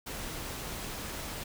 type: noise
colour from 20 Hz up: pink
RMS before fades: -39 dBFS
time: 0.06-1.44 s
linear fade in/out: 10 ms
effects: none